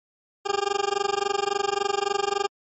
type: tone with amplitude modulation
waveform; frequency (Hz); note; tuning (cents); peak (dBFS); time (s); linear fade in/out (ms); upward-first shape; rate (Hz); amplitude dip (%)
20% pulse; 401.5; G4; +41; -14; 0.45-2.48; 20; sine; 23.6; 100
effects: MP3 32 kbps